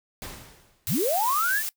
pink noise with exponential decay, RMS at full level -35 dBFS, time 0.22-0.96 s, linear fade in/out 0 ms, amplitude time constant 160 ms
blue noise, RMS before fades -30 dBFS, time 0.87-1.69 s, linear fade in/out 0 ms
sine linear sweep, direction up, 55 to 1805 Hz, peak -22 dBFS, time 0.87-1.63 s, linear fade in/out 50 ms
effects noise-tail reverb RT60 0.1 s tail -21 dB re dry

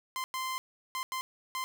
sawtooth tone bursts at uneven times, 1040 Hz, C6, 11 cents flat, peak -29 dBFS, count 5, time 0.16-0.24 / 0.34-0.58 / 0.95-1.03 / 1.12-1.21 / 1.55-1.64 s, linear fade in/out 0 ms, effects none

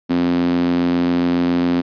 sawtooth tone with high-pass filter, 87.31 Hz, F2, in tune, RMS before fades -17 dBFS, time 0.09-1.82 s, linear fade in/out 20 ms, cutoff 240 Hz, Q 6.4, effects resampled to 11025 Hz

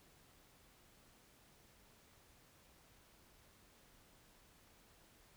silence, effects pink hiss -67 dBFS RMS until 5.36 s

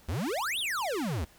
square exponential two-way sweep, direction up then down, 66.6 to 3871 to 66.6 Hz, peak -30 dBFS, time 0.08-1.25 s, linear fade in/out 10 ms, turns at 0.59 s, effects pink hiss -58 dBFS RMS until 1.38 s

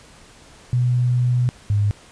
sine tone pair in turn, 123.47 / 102.82 Hz, B2 / G#2, 0 / -17 cents, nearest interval minor third, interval 317 cents, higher first, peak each -15 dBFS, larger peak neither, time 0.73-1.49 / 1.7-1.91 s, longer first, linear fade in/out 0 ms, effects pink hiss -47 dBFS RMS until 2.11 s + resampled to 22050 Hz

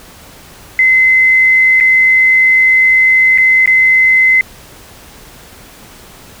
sine tone with dropouts, 2052 Hz, C7, 34 cents flat, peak -5 dBFS, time 0.79-4.41 s, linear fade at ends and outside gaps 1 ms, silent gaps 1.802-1.808 / 3.377-3.383 / 3.659-3.675 s, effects pink hiss -37 dBFS RMS until 6.4 s

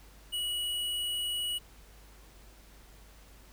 sine tone with tanh clipping, 2921 Hz, F#7, 23 cents flat, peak -32 dBFS, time 0.32-1.59 s, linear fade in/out 20 ms, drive 18 dB, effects added 50 Hz sine -54 dBFS peak until 3.52 s + pink hiss -58 dBFS RMS until 3.52 s

